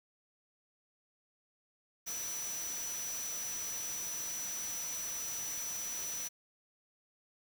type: tone in noise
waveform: sine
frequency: 5920 Hz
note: F#8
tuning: in tune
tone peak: -38 dBFS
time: 2.06-6.29 s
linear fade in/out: 20 ms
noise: white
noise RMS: -44 dBFS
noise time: 2.06-6.29 s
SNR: +3 dB
effects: none